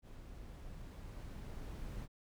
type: noise with level ramp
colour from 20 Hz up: brown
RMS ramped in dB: -52 to -44 dBFS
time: 0.02-2.08 s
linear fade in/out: 50 ms
effects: none